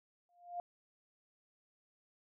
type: tone with exponential growth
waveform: sine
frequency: 702 Hz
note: F5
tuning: 9 cents sharp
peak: -35 dBFS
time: 0.29-0.6 s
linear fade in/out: 1 ms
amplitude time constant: 66 ms
effects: none